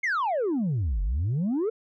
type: exponential two-way sweep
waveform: sine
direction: down then up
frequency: 2217 to 43.96 to 469.9 Hz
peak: -21 dBFS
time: 0.03-1.7 s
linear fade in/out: 10 ms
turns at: 1.02 s
effects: tanh soft clip ceiling -22 dBFS